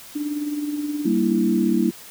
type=tone with tremolo; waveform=sine; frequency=294.8 Hz; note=D4; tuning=7 cents sharp; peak=-21 dBFS; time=0.15-1.36 s; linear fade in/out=10 ms; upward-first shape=sine; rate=19 Hz; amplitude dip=50%
type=chord; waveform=sine; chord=E half-diminished seventh; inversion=first; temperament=equal; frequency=196 / 233.1 / 293.7 / 329.6 Hz; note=G3 / Bb3 / D4 / E4; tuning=0 / 0 / 0 / 0 cents; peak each=-22 / -21 / -26 / -21 dBFS; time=1.05-1.91 s; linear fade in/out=10 ms
effects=white hiss -42 dBFS RMS until 2.1 s